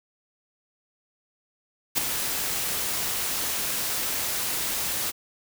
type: noise with ADSR envelope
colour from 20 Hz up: white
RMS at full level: -20 dBFS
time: 1.95-5.12 s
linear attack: 31 ms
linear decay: 4 ms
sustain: -8 dB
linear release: 29 ms
effects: none